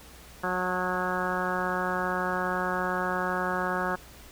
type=harmonic tone with a mistuned harmonic; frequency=182.5 Hz; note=F#3; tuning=24 cents flat; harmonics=1 / 2 / 3 / 4 / 5 / 6 / 7 / 8 / 9; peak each=-35 / -35 / -35 / -35 / -35 / -35 / -35 / -35 / -35 dBFS; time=0.43-3.96 s; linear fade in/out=10 ms; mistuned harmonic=5; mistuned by=-20 cents; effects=added 60 Hz sine -52 dBFS peak until 4.31 s + pink hiss -50 dBFS RMS until 4.31 s